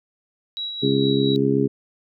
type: tone with tremolo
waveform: sine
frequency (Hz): 3882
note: B7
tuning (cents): -31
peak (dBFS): -25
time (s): 0.57-1.36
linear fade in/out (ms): 0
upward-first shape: sine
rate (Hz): 4.4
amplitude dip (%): 40
type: harmonic tone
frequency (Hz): 68.1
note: C#2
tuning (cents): -30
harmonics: 2 / 3 / 4 / 5 / 6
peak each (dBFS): -24 / -25 / -21 / -26 / -21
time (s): 0.82-1.68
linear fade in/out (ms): 20
effects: none